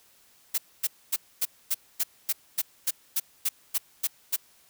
blue noise bursts, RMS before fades -25 dBFS, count 14, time 0.54-4.364 s, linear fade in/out 10 ms, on 41 ms, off 250 ms, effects white hiss -60 dBFS RMS until 4.69 s

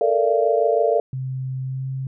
sine chord, Bb major seventh, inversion third, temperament equal with one note detuned, 440 / 466.2 / 587.3 / 681.7 Hz, A4 / Bb4 / D5 / F5, 0 / 0 / 0 / -42 cents, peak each -21 dBFS, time 0.01-1 s, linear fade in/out 2 ms
sine tone with pitch glide, 130.81 to 132.79 Hz, C3 to C3, 0 to +26 cents, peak -24 dBFS, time 1.13-2.07 s, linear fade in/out 2 ms, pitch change +26 cents, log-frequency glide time 1.62-1.88 s
effects none

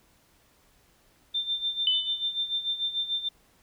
sine tone with tremolo, 3580 Hz, A7, 29 cents sharp, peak -24 dBFS, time 1.34-3.29 s, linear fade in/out 10 ms, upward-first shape sine, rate 6.8 Hz, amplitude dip 75%
sine tone with exponential decay, 3002 Hz, F#7, 24 cents sharp, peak -18 dBFS, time 1.87-2.32 s, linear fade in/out 1 ms, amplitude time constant 96 ms
effects pink hiss -63 dBFS RMS until 3.62 s

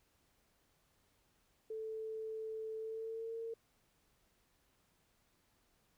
sine tone with pitch glide, 440 to 455.5 Hz, A4 to A#4, 0 to -40 cents, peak -40 dBFS, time 1.7-3.54 s, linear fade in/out 5 ms, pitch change +60 cents, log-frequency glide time 2.77-3.36 s, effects pink hiss -75 dBFS RMS until 5.97 s

